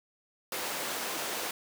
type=high-pass noise; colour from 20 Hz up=pink; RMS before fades=-35 dBFS; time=0.52-1.51 s; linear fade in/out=2 ms; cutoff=390 Hz; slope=12 dB/octave; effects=none